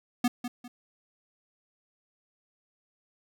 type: tone with echo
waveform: square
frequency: 244.3 Hz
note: B3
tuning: 19 cents flat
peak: -22 dBFS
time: 0.24-0.28 s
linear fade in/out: 5 ms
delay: 200 ms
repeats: 2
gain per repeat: -10 dB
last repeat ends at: 0.68 s
effects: none